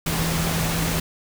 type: tone in noise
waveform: sine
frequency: 164.6 Hz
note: E3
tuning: 2 cents flat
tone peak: -24 dBFS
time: 0.06-1 s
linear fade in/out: 5 ms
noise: pink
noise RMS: -25 dBFS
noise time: 0.06-1 s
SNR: -2 dB
effects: none